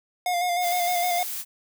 square tone with vibrato, 709 Hz, F5, 26 cents sharp, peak -23 dBFS, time 0.26-1.23 s, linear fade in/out 2 ms, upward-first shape square, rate 6.5 Hz, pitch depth 28 cents each way
blue noise, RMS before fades -32 dBFS, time 0.6-1.45 s, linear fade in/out 50 ms
effects none

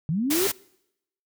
sine linear sweep, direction up, 143.7 to 405.1 Hz, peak -22 dBFS, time 0.09-0.47 s, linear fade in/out 0 ms
white noise, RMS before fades -26 dBFS, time 0.3-0.52 s, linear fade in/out 10 ms
effects noise-tail reverb RT60 0.8 s tail -24 dB re dry

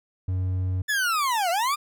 triangle tone, 92.5 Hz, F#2, in tune, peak -21 dBFS, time 0.28-0.82 s, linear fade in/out 5 ms
40% pulse linear two-way sweep, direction down then up, 1760 to 659.3 to 1232 Hz, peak -21 dBFS, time 0.88-1.76 s, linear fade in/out 20 ms, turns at 1.5 s
effects none

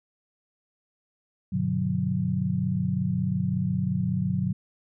sine chord, G major seventh, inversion none, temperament equal with one note detuned, 98 / 123.47 / 146.83 / 183.4 Hz, G2 / B2 / D3 / F#3, 0 / 0 / 0 / -15 cents, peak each -32 / -30 / -30 / -26 dBFS, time 1.52-4.53 s, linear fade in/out 10 ms, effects none

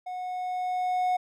triangle tone with level ramp, 731 Hz, F#5, 21 cents flat, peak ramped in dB -31 to -20 dBFS, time 0.06-1.17 s, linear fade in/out 10 ms, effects none

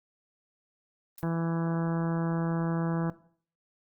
blue noise with exponential decay, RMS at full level -39 dBFS, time 1.18-1.25 s, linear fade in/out 2 ms, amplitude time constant 15 ms
harmonic tone, 166.1 Hz, E3, 13 cents sharp, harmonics 1 / 2 / 3 / 4 / 5 / 6 / 7 / 8 / 9 / 10, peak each -28 / -34 / -38 / -40 / -42 / -44 / -45 / -46 / -47 / -48 dBFS, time 1.23-3.1 s, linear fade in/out 0 ms
effects noise-tail reverb RT60 0.5 s tail -17 dB re dry + Opus 24 kbps

